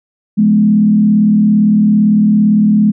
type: tone with frequency modulation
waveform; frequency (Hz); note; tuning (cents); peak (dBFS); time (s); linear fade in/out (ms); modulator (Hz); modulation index
sine; 210.4; G#3; +23; -6; 0.37-2.92; 20; 37.7; 0.62
effects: none